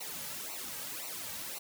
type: noise with flanger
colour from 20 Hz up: white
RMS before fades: -41 dBFS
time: 0-1.59 s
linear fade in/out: 10 ms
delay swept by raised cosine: 0.59 to 2.89 ms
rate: 1.9 Hz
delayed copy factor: -0.85
effects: none